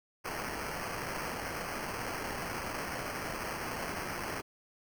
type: noise with sample-and-hold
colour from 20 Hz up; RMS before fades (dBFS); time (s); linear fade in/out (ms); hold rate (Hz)
violet; -38; 0.24-4.42; 20; 3675
effects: none